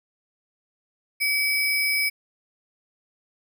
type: tone with sample-and-hold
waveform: sine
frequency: 2281 Hz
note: C#7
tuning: 49 cents sharp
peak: -20 dBFS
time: 1.2-2.1 s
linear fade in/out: 20 ms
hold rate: 7350 Hz
effects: none